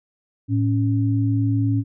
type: tone pair together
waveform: sine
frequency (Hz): 110 / 278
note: A2 / C#4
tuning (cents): 0 / +5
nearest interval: octave + major third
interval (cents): 1605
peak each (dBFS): -18 / -22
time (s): 0.48-1.84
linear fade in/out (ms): 50
effects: none